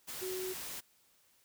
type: tone in noise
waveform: sine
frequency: 371.7 Hz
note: F#4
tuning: 8 cents sharp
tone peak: -37 dBFS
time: 0.21-0.54 s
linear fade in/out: 20 ms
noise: white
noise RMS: -43 dBFS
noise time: 0.07-0.81 s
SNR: +3 dB
effects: white hiss -69 dBFS RMS until 1.44 s